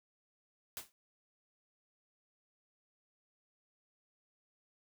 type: noise with exponential decay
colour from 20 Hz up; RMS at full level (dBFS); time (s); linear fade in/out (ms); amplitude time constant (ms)
white; -39; 0.77-0.92; 0; 31
effects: none